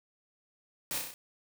white noise with echo, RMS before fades -35 dBFS, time 0.91-0.98 s, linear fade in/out 0 ms, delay 32 ms, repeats 5, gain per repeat -3 dB, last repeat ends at 1.14 s, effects none

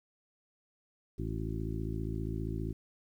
harmonic tone with a mistuned harmonic, 55 Hz, A1, in tune, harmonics 1 / 2 / 3 / 4 / 5 / 6 / 7, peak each -38 / -38 / -41 / -45 / -43 / -43 / -45 dBFS, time 1.18-2.73 s, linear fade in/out 10 ms, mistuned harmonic 7, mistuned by -42 cents, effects 11-bit

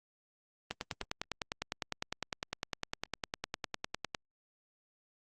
click train, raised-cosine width 0.2 ms, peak -17 dBFS, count 35, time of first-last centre 0.71-4.148 s, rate 9.89 Hz, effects Opus 32 kbps

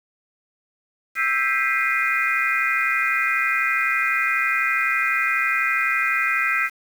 sine tone cluster, 1319 / 1584 / 1960 / 2092 / 2459 Hz, E6 / G6 / B6 / C7 / D#7, +1 / +18 / -14 / -1 / -21 cents, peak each -25 dBFS, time 1.15-6.7 s, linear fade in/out 50 ms, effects 7-bit

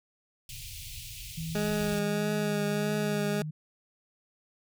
pink band-stop noise, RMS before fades -42 dBFS, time 0.49-1.99 s, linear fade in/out 2 ms, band 130 to 2400 Hz, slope 48 dB/octave
sine tone with pitch glide, 161.7 to 153.69 Hz, E3 to D#3, -33 to -21 cents, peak -33 dBFS, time 1.37-3.51 s, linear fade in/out 10 ms, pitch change -88 cents, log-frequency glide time 2.14-2.75 s
20% pulse tone with vibrato, 207.7 Hz, G#3, in tune, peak -23 dBFS, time 1.55-3.42 s, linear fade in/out 2 ms, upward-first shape triangle, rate 1.6 Hz, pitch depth 22 cents each way
effects none

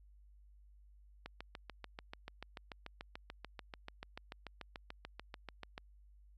click train, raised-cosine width 0.3 ms, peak -29 dBFS, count 32, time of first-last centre 1.26-5.779 s, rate 6.86 Hz, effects added 50 Hz sine -59 dBFS peak until 6.37 s

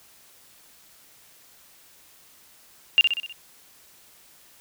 sine tone with echo, 2794 Hz, F7, in tune, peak -11 dBFS, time 2.98-3.01 s, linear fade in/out 0 ms, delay 63 ms, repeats 5, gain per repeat -5 dB, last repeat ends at 3.325 s, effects white hiss -54 dBFS RMS until 4.6 s

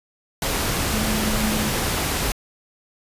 sine tone in noise, 215.5 Hz, A3, 36 cents flat, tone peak -24 dBFS, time 0.93-1.69 s, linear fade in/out 2 ms, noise pink, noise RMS -23 dBFS, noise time 0.42-2.32 s, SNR -4 dB, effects resampled to 32000 Hz

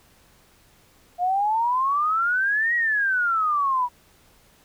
sine exponential two-way sweep, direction up then down, 698.5 to 1923 to 961 Hz, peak -19 dBFS, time 1.18-3.89 s, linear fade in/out 50 ms, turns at 2.75 s, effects pink hiss -57 dBFS RMS until 4.64 s

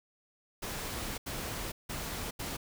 pink noise bursts at uneven times, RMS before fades -38 dBFS, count 4, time 0.62-1.18 / 1.26-1.72 / 1.89-2.31 / 2.39-2.57 s, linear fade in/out 10 ms, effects none

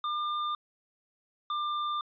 square tone pair in turn, 1201 / 1193.4 Hz, D6 / D6, +38 / +27 cents, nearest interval unison, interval 11 cents, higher first, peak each -30 / -30 dBFS, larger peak neither, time 0.04-0.55 / 1.5-2.01 s, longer neither, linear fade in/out 2 ms, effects resampled to 11025 Hz

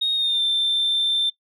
sine tone with pitch glide, 3729 to 3567 Hz, A#7 to A7, 0 to +23 cents, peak -17 dBFS, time 0.01-1.3 s, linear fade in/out 10 ms, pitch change -77 cents, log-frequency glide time 0.15-0.42 s, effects noise-tail reverb RT60 0.1 s tail -19 dB re dry + tanh soft clip ceiling -15 dBFS

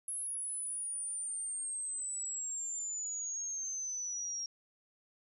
sine exponential sweep, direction down, 10790 to 5588 Hz, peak -36 dBFS, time 0.08-4.46 s, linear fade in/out 2 ms, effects none

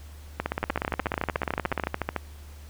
two click trains, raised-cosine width 0.5 ms, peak -11 / -11 dBFS, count 22 / 25, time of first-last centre 0.63-2.163 / 0.4-1.837 s, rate 13.7 / 16.7 Hz, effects added 74 Hz sine -42 dBFS peak until 2.69 s + pink hiss -53 dBFS RMS until 2.69 s

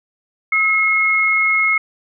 sine tone pair together, 1287.3 / 2165 Hz, E6 / C#7, -41 / -41 cents, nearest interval major sixth, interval 900 cents, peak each -21 / -13 dBFS, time 0.52-1.78 s, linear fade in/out 5 ms, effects none

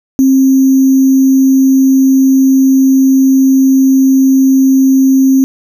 sine tone with sample-and-hold, 266.5 Hz, C4, 32 cents sharp, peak -4 dBFS, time 0.19-5.44 s, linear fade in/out 0 ms, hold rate 6300 Hz, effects none

